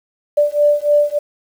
sine beating tone pair, 586 / 589.4 Hz, D5 / D5, -4 / +6 cents, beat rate 3.4 Hz, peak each -14 dBFS, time 0.37-1.19 s, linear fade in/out 10 ms, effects 7-bit

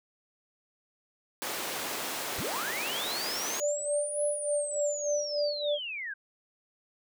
pink high-pass noise, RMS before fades -35 dBFS, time 1.42-3.6 s, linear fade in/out 0 ms, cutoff 380 Hz, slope 12 dB/octave
sine linear two-way sweep, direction up then down, 30.68 to 10200 to 1535 Hz, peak -34 dBFS, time 2.38-6.14 s, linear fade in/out 10 ms, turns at 4.24 s
sine tone with tremolo, 587.3 Hz, D5, in tune, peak -25 dBFS, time 3.59-5.79 s, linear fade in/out 50 ms, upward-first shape sine, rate 3.4 Hz, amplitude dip 75%
effects none

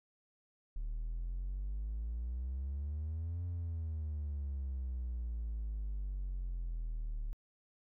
triangle exponential two-way sweep, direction up then down, 36.32 to 88.3 to 36.32 Hz, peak -33 dBFS, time 0.76-7.33 s, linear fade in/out 0 ms, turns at 3.45 s, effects tanh soft clip ceiling -31 dBFS

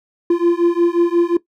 triangle beating tone pair, 341.3 / 346.9 Hz, F4 / F4, -40 / -12 cents, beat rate 5.6 Hz, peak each -13 dBFS, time 0.3-1.37 s, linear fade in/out 5 ms, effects noise-tail reverb RT60 0.1 s tail -17 dB re dry

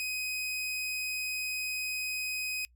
sawtooth tone, 2512 Hz, D#7, 16 cents sharp, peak -29 dBFS, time 0-2.65 s, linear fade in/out 0 ms, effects noise-tail reverb RT60 0.1 s tail -24 dB re dry + added 60 Hz sine -60 dBFS peak until 2.75 s

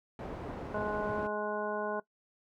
white low-pass noise, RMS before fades -41 dBFS, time 0.19-1.27 s, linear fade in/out 2 ms, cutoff 590 Hz, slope 12 dB/octave
harmonic tone, 210 Hz, G#3, 19 cents sharp, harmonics 1 / 2 / 3 / 4 / 5 / 7, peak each -42 / -37 / -37 / -41 / -40 / -41 dBFS, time 0.74-2 s, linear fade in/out 5 ms
effects noise-tail reverb RT60 0.1 s tail -19 dB re dry

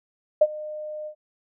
sine tone with ADSR envelope, 609 Hz, D#5, 37 cents flat, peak -10 dBFS, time 0.41-1.15 s, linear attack 8 ms, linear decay 46 ms, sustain -21 dB, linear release 84 ms, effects none

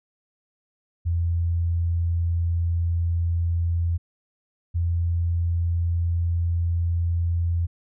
sine tone pair in turn, 84.9 / 85.22 Hz, F2 / F2, -48 / -42 cents, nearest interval unison, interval 6 cents, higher second, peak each -20 dBFS, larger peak neither, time 1.05-3.98 / 4.74-7.67 s, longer neither, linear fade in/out 20 ms, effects none

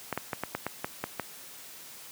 clicks, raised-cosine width 0.5 ms, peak -15 dBFS, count 9, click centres 0.127 / 0.176 / 0.332 / 0.436 / 0.55 / 0.666 / 0.845 / 1.04 / 1.197 s, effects white hiss -47 dBFS RMS until 2.11 s + high-pass 100 Hz 12 dB/octave

